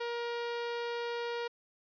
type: tone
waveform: sawtooth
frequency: 473 Hz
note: A#4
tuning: 25 cents sharp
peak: -30 dBFS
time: 0-1.48 s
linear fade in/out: 10 ms
effects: resampled to 11025 Hz